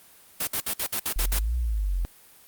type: noise bursts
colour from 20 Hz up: white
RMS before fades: -27 dBFS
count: 8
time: 0.4-1.39 s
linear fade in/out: 5 ms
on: 73 ms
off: 58 ms
type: exponential two-way sweep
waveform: sine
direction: up then down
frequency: 38.31 to 61.74 to 42.08 Hz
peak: -23 dBFS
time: 1.16-2.05 s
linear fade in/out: 0 ms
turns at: 1.56 s
effects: white hiss -53 dBFS RMS until 2.47 s + Opus 32 kbps